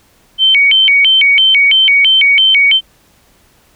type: tone with vibrato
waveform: sine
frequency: 2637 Hz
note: E7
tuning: in tune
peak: -5 dBFS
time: 0.38-2.81 s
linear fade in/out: 50 ms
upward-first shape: square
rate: 3 Hz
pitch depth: 280 cents each way
effects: pink hiss -50 dBFS RMS until 3.75 s